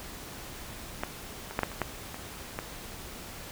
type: clicks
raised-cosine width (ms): 0.5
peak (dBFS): -14 / -24 / -11 / -11 / -26 / -12 / -22 / -17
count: 8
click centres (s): 1.035 / 1.51 / 1.591 / 1.633 / 1.717 / 1.817 / 2.144 / 2.589
effects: pink hiss -43 dBFS RMS until 3.51 s